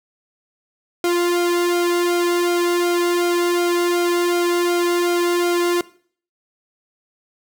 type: tone with flanger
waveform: sawtooth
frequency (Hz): 349.2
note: F4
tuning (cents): 0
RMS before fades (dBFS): -18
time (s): 1.04-5.81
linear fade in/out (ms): 2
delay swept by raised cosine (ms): 1.1 to 1.65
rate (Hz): 2.7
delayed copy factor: -0.9
effects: noise-tail reverb RT60 0.5 s tail -19 dB re dry